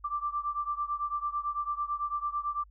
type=beating tone pair; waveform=sine; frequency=1173 / 1182 Hz; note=D6 / D6; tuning=-2 / +11 cents; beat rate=9 Hz; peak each=-32 / -34 dBFS; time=0.04-2.64 s; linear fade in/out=10 ms; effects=added 50 Hz sine -53 dBFS peak until 2.7 s